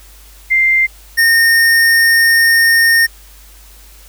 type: tone pair in turn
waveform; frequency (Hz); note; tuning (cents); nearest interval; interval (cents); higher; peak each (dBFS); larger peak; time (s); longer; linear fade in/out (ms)
sine / square; 2093 / 1835.4; C7 / A#6; 0 / -27; major second; 227; first; -8; neither; 0.5-0.87 / 1.17-3.07; second; 20
effects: added 50 Hz sine -39 dBFS peak until 4.08 s + white hiss -43 dBFS RMS until 4.08 s